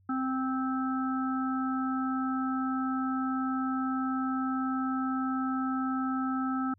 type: harmonic tone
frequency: 261.6 Hz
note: C4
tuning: in tune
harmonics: 1 / 3 / 5 / 6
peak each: -29 / -39 / -34 / -46 dBFS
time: 0.09-6.74 s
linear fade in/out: 5 ms
effects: added 95 Hz sine -61 dBFS peak until 6.78 s